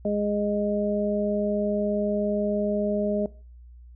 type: harmonic tone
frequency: 206.4 Hz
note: G#3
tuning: 10 cents flat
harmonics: 1 / 2 / 3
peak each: -26 / -29 / -26 dBFS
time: 0.05-3.26 s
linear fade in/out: 2 ms
effects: noise-tail reverb RT60 0.4 s tail -21 dB re dry + added 60 Hz sine -44 dBFS peak until 3.95 s